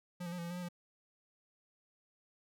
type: tone with pitch steps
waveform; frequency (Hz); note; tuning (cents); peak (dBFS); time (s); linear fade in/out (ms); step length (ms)
square; 177.8 / 171.2 / 179 / 170.2 / 171.4 / 177.5 / 179.4 / 174.6; F3 / F3 / F3 / F3 / F3 / F3 / F3 / F3; +31 / -34 / +43 / -44 / -32 / +28 / +47 / 0; -40; 0.2-0.688; 10; 61
effects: none